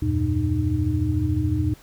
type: tone cluster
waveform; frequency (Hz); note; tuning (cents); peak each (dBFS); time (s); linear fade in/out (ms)
sine; 80.1 / 94 / 119.9 / 305.1; E2 / F#2 / A#2 / D#4; -49 / +28 / +49 / -34; -25; 0.02-1.74; 5
effects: pink hiss -51 dBFS RMS until 1.82 s